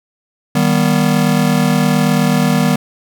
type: chord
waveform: square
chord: Eb augmented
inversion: none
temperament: just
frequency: 155.56 / 194.45 / 243.1 Hz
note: Eb3 / G3 / B3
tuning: 0 / -14 / -27 cents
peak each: -16 dBFS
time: 0.55-2.76 s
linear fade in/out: 5 ms
effects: none